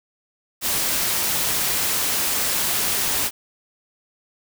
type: noise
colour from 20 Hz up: white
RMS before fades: -22 dBFS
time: 0.61-3.31 s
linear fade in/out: 50 ms
effects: none